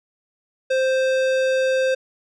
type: tone with tanh clipping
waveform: sine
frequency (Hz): 523.3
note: C5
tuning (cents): 0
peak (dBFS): -19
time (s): 0.7-1.95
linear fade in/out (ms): 10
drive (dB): 18
effects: none